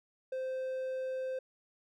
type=tone; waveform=triangle; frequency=520 Hz; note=C5; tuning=11 cents flat; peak=-32 dBFS; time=0.32-1.39 s; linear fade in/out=5 ms; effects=none